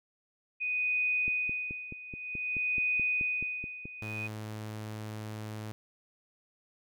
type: tone with tremolo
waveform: sine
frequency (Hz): 2489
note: D#7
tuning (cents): 0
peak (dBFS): -26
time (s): 0.6-4.28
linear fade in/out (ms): 20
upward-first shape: sine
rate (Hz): 0.53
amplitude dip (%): 85
type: click train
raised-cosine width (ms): 3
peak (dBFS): -29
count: 13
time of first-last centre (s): 1.28-3.855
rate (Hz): 4.66
type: tone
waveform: sawtooth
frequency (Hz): 107.8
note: A2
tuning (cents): -35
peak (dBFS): -34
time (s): 4.02-5.72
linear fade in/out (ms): 0
effects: none